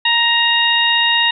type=harmonic tone; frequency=936 Hz; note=A#5; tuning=7 cents sharp; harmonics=1 / 2 / 3 / 4; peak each=-20 / -17 / -16 / -17 dBFS; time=0.05-1.31 s; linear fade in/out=5 ms; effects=none